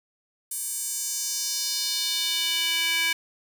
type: tone with high-pass filter sweep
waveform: square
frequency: 330 Hz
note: E4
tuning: 2 cents sharp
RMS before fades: -27 dBFS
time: 0.51-3.13 s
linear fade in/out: 5 ms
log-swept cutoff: 9400 to 2200 Hz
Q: 2.4
effects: none